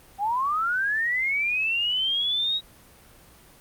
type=linear sweep; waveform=sine; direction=up; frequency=769 to 3827 Hz; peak=-22 dBFS; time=0.18-2.61 s; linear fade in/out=50 ms; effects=pink hiss -52 dBFS RMS until 3.6 s + Opus 32 kbps